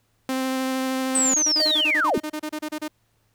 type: tone with vibrato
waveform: sawtooth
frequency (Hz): 261.6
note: C4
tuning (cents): 0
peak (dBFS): -19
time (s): 0.29-1.34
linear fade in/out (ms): 2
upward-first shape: triangle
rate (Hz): 13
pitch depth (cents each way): 11
type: linear sweep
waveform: sine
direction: down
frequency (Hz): 8240 to 185.6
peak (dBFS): -18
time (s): 1.15-2.18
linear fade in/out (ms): 2
type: tone bursts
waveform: sawtooth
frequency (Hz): 305.5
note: D#4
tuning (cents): -32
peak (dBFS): -23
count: 16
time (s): 1.36-2.882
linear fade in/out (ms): 10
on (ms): 67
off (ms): 30
type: tone with exponential decay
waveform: square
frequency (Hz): 620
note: D#5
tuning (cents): -6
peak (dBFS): -23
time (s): 1.6-2.39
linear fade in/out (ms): 1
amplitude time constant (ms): 170
effects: added 110 Hz sine -68 dBFS peak until 3.34 s + pink hiss -68 dBFS RMS until 3.34 s